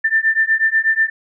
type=beating tone pair; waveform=sine; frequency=1779 / 1787.2 Hz; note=A6 / A6; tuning=+19 / +27 cents; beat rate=8.2 Hz; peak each=-16 dBFS; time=0.04-1.1 s; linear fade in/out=10 ms; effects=none